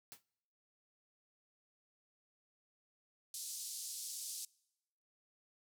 white noise with exponential decay, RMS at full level -48 dBFS, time 0.12-0.23 s, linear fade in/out 0 ms, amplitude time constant 23 ms
white band-pass noise, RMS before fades -45 dBFS, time 3.34-4.45 s, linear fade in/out 2 ms, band 4400 to 11000 Hz, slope 24 dB/octave
effects noise-tail reverb RT60 0.9 s tail -25 dB re dry

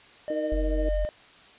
triangle tone with tremolo, 608 Hz, D#5, 40 cents flat, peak -25 dBFS, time 0.28-1.09 s, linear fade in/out 0 ms, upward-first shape triangle, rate 1.9 Hz, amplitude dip 55%
harmonic tone, 155.56 Hz, D#3, in tune, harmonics 2 / 3 / 4, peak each -31 / -35 / -37 dBFS, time 0.3-0.89 s, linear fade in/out 2 ms
sine tone, 46 Hz, F#1, 9 cents flat, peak -24 dBFS, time 0.52-1.05 s, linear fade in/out 0 ms
effects white hiss -52 dBFS RMS until 1.58 s + resampled to 8000 Hz

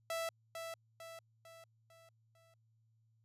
sawtooth tone with echo, 660 Hz, E5, 2 cents sharp, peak -33 dBFS, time 0.1-0.29 s, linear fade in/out 2 ms, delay 450 ms, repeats 5, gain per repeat -6 dB, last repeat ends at 2.54 s, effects added 112 Hz sine -70 dBFS peak until 3.24 s + resampled to 32000 Hz

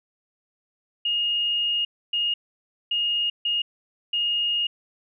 sine tone bursts at uneven times, 2853 Hz, F7, 36 cents sharp, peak -21 dBFS, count 5, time 1.05-1.85 / 2.13-2.34 / 2.91-3.3 / 3.45-3.62 / 4.13-4.67 s, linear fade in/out 5 ms, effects none

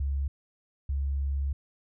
sine tone pair in turn, 69.3 / 69.3 Hz, C#2 / C#2, 0 / 0 cents, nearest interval unison, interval 0 cents, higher neither, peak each -26 dBFS, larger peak neither, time 0-0.28 / 0.89-1.53 s, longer second, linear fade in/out 5 ms, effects none

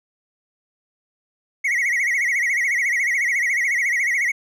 triangle tone with vibrato, 2053 Hz, C7, 33 cents flat, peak -16 dBFS, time 1.64-4.32 s, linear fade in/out 10 ms, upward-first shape sine, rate 14 Hz, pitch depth 150 cents each way, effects none

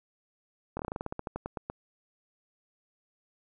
slowing click train, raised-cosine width 1 ms, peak -20 dBFS, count 16, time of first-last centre 0.77-1.7 s, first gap 23 ms, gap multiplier 1.13, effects none

